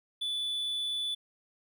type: tone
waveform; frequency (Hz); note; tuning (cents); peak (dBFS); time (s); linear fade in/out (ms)
triangle; 3472; A7; -24; -29; 0.21-1.15; 10
effects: none